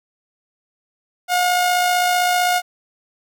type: tone with amplitude modulation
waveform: sawtooth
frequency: 718 Hz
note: F5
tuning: 48 cents sharp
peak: -10 dBFS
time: 1.28-2.62 s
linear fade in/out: 50 ms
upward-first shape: sine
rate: 55.6 Hz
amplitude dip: 30%
effects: none